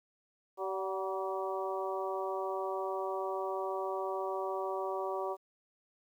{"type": "harmonic tone with a mistuned harmonic", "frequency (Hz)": 191.6, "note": "G3", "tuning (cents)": -39, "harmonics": [2, 3, 4, 5, 6], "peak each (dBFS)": [-37, -39, -40, -41, -42], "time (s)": [0.57, 5.37], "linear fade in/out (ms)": 50, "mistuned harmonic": 4, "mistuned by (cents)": -32, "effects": ["11-bit"]}